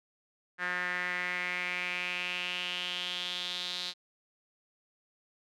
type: tone with band-pass filter sweep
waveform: sawtooth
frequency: 179.2 Hz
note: F3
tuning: 45 cents sharp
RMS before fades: -35 dBFS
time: 0.58-3.94 s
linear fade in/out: 50 ms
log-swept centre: 1700 to 4000 Hz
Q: 4.9
effects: none